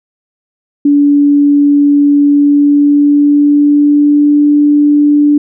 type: tone with pitch glide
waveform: sine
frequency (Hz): 287.6 to 293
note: D4 to D4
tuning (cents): -36 to -4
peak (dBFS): -4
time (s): 0.85-5.38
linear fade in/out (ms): 5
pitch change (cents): +32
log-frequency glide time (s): 2.25-4.44
effects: none